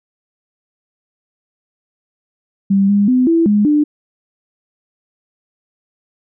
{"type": "tone with pitch steps", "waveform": "sine", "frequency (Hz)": [196.4, 202.7, 253.4, 331.6, 207.5, 297.4], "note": ["G3", "G#3", "B3", "E4", "G#3", "D4"], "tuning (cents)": [4, -42, 45, 10, -1, 22], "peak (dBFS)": -9, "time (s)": [2.7, 3.84], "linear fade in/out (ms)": 10, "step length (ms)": 190, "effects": []}